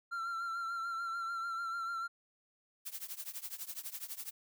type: tone with vibrato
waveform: triangle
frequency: 1363 Hz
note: F6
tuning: 43 cents flat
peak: -34 dBFS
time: 0.11-2.08 s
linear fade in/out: 20 ms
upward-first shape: sine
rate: 6.8 Hz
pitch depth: 38 cents each way
type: noise with tremolo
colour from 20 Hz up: blue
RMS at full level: -40 dBFS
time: 2.85-4.31 s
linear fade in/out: 20 ms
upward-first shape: triangle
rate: 12 Hz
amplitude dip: 95%
effects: none